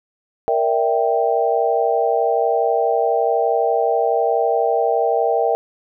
sine chord, E half-diminished seventh, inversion second, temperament equal, 466.2 / 587.3 / 659.3 / 784 Hz, Bb4 / D5 / E5 / G5, 0 / 0 / 0 / 0 cents, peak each -19 / -24 / -20 / -20 dBFS, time 0.48-5.55 s, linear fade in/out 0 ms, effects none

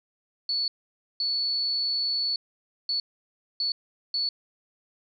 sine tone bursts at uneven times, 4435 Hz, C#8, in tune, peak -24 dBFS, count 5, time 0.49-0.68 / 1.2-2.36 / 2.89-3 / 3.6-3.72 / 4.14-4.29 s, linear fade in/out 2 ms, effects none

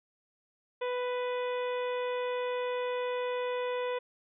harmonic tone, 495.7 Hz, B4, 6 cents sharp, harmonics 1 / 2 / 3 / 4 / 5 / 6 / 7, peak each -31 / -38 / -46 / -45 / -46 / -52 / -49 dBFS, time 0.81-3.99 s, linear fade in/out 10 ms, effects none

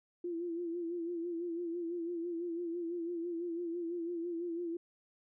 sine tone with vibrato, 341.4 Hz, F4, 39 cents flat, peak -35 dBFS, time 0.24-4.77 s, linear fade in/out 5 ms, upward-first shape sine, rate 6 Hz, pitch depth 60 cents each way, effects none

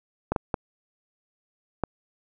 clicks, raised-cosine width 1 ms, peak -10 dBFS, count 4, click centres 0.32 / 0.362 / 0.542 / 1.837 s, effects none

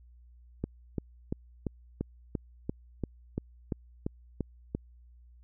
click train, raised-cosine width 3 ms, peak -18 dBFS, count 13, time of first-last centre 0.64-4.75 s, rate 2.92 Hz, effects added 60 Hz sine -53 dBFS peak until 5.43 s

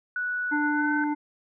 sine tone with pitch glide, 1475 to 1522.6 Hz, F#6 to F#6, -6 to +49 cents, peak -26 dBFS, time 0.16-1.04 s, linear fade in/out 2 ms, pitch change +55 cents, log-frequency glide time 0.69-0.92 s
harmonic tone, 296.7 Hz, D4, 18 cents sharp, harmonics 1 / 3 / 5 / 7, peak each -25 / -30 / -41 / -43 dBFS, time 0.51-1.15 s, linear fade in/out 20 ms
effects none

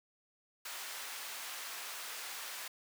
pink high-pass noise, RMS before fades -44 dBFS, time 0.65-2.68 s, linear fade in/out 5 ms, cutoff 1100 Hz, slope 12 dB/octave, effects none

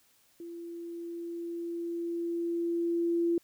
sine tone with level ramp, 340 Hz, F4, 46 cents flat, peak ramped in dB -40 to -24 dBFS, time 0.4-3.38 s, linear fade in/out 2 ms, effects white hiss -66 dBFS RMS until 3.43 s

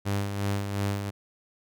sawtooth tone with tremolo, 100.3 Hz, G2, 40 cents sharp, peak -21 dBFS, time 0.05-1.11 s, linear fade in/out 20 ms, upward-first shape sine, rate 2.8 Hz, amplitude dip 50%, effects none

